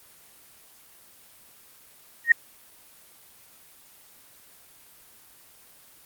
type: tone with exponential growth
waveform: sine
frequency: 1864.7 Hz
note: A#6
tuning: in tune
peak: -8 dBFS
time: 2.24-2.32 s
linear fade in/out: 5 ms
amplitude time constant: 16 ms
effects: white hiss -53 dBFS RMS until 6.05 s + Opus 24 kbps